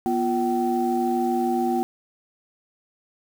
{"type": "tone cluster", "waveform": "sine", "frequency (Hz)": [241.7, 348.9, 766], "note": ["B3", "F4", "G5"], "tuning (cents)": [-37, -2, -40], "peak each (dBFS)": -24, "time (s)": [0.06, 1.83], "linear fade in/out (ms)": 0, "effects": ["tanh soft clip ceiling -11 dBFS", "7-bit"]}